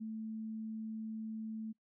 sine tone, 220 Hz, A3, in tune, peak -39 dBFS, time 0-1.73 s, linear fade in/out 20 ms, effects noise-tail reverb RT60 0.1 s tail -24 dB re dry

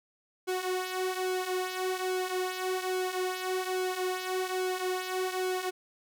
sawtooth tone with flanger, 370 Hz, F#4, in tune, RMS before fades -32 dBFS, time 0.47-5.71 s, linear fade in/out 20 ms, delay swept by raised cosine 1.6 to 5.3 ms, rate 1.2 Hz, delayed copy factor -0.65, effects none

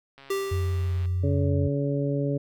click train, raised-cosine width 0.3 ms, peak -32 dBFS, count 121, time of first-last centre 0.18-1.056 s, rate 137 Hz
square tone with exponential decay, 392 Hz, G4, in tune, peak -24 dBFS, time 0.3-1.5 s, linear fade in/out 5 ms, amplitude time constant 260 ms
sine tone with pitch glide, 89.3 to 91.18 Hz, F2 to F#2, +39 to -25 cents, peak -23 dBFS, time 0.51-1.68 s, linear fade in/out 10 ms, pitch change +36 cents, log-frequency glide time 1.07-1.24 s
harmonic tone, 141.5 Hz, C#3, 36 cents sharp, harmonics 1 / 2 / 3 / 4, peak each -26 / -29 / -31 / -32 dBFS, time 1.23-2.38 s, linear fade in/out 10 ms
effects none

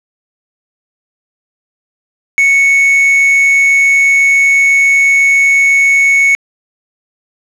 triangle tone with quantisation, 2213 Hz, C#7, 3 cents flat, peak -4 dBFS, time 2.38-6.35 s, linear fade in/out 0 ms, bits 4, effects low-pass 10000 Hz 12 dB/octave

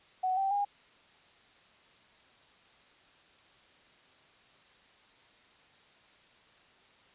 sine tone with pitch steps, 745 / 777.5 / 811.5 Hz, F#5 / G5 / G#5, +12 / -14 / -40 cents, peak -27 dBFS, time 0.23-0.65 s, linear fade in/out 10 ms, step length 140 ms, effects white hiss -61 dBFS RMS until 7.14 s + resampled to 8000 Hz

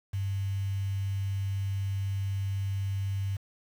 sine tone with quantisation, 98 Hz, G2, in tune, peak -28 dBFS, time 0.13-3.37 s, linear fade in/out 10 ms, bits 8, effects none

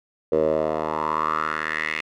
10% pulse tone with band-pass filter sweep, 77.9 Hz, D#2, 3 cents sharp, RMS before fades -24 dBFS, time 0.32-2.01 s, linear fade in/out 5 ms, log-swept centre 480 to 2300 Hz, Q 4.9, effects none

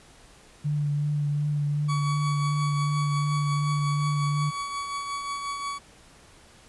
sine tone with vibrato, 146.83 Hz, D3, in tune, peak -23 dBFS, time 0.64-4.51 s, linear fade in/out 20 ms, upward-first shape triangle, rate 2.7 Hz, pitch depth 22 cents each way
40% pulse tone with tremolo, 1130 Hz, C#6, 33 cents sharp, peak -27 dBFS, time 1.88-5.79 s, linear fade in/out 20 ms, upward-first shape triangle, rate 5.6 Hz, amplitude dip 45%
effects pink hiss -53 dBFS RMS until 6.68 s + resampled to 24000 Hz

